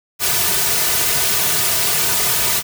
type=noise with comb filter; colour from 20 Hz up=white; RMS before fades=-17 dBFS; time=0.19-2.63 s; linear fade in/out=50 ms; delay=3.7 ms; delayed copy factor=-0.95; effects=none